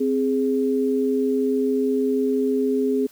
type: tone pair together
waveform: sine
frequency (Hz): 261.6 / 415.3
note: C4 / G#4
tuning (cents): 0 / 0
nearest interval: minor sixth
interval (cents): 800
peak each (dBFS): -21 / -21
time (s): 0-3.07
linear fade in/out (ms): 10
effects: white hiss -52 dBFS RMS until 3.11 s